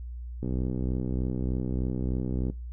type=click train; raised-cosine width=3 ms; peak=-18 dBFS; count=132; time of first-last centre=0.43-2.5 s; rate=63.3 Hz; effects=noise-tail reverb RT60 0.2 s tail -18 dB re dry + added 60 Hz sine -35 dBFS peak until 2.72 s